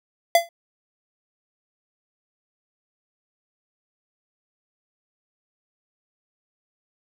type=tone with exponential decay; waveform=square; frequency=680 Hz; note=F5; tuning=46 cents flat; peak=-10 dBFS; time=0.35-0.49 s; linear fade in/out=2 ms; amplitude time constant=29 ms; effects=none